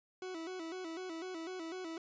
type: tone with vibrato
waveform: 40% pulse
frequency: 348 Hz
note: F4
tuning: 6 cents flat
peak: -40 dBFS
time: 0.22-1.98 s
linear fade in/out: 2 ms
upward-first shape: square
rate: 4 Hz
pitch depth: 110 cents each way
effects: resampled to 16000 Hz